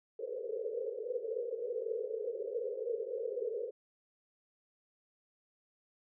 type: band-pass noise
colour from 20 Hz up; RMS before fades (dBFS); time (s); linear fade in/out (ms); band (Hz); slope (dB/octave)
white; -38; 0.19-3.71; 10; 420 to 510; 96
effects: none